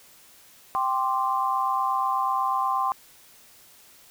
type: chord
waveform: sine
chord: G suspended fourth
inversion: none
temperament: equal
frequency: 784 / 1046.5 / 1174.7 Hz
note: G5 / C6 / D6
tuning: 0 / 0 / 0 cents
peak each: -27 / -24 / -30 dBFS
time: 0.75-2.92 s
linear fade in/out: 0 ms
effects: white hiss -53 dBFS RMS until 4.1 s